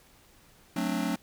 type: chord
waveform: square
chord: D dominant seventh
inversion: first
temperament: just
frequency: 183.54 / 220.2 / 264.3 / 293.7 Hz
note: F#3 / A3 / C4 / D4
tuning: -14 / +2 / +18 / 0 cents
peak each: -34 dBFS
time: 0.76-1.16 s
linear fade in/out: 5 ms
effects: pink hiss -59 dBFS RMS until 1.22 s